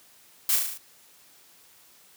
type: noise with echo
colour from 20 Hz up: blue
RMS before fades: -23 dBFS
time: 0.49-0.56 s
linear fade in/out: 2 ms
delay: 36 ms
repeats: 6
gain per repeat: -3 dB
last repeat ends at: 0.776 s
effects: white hiss -56 dBFS RMS until 2.16 s + high-pass 80 Hz 12 dB/octave